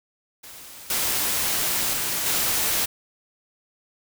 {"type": "noise with level steps", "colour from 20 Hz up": "white", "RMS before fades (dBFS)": [-42, -24, -26, -23], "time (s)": [0.43, 2.86], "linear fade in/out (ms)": 10, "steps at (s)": [0.9, 1.93, 2.26], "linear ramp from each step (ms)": 2, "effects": []}